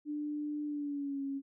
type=tone with pitch glide; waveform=sine; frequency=296.9 to 275.4 Hz; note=D4 to C#4; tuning=+19 to -11 cents; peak=-34 dBFS; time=0.05-1.42 s; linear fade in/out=50 ms; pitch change=-130 cents; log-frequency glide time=0.65-1.22 s; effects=none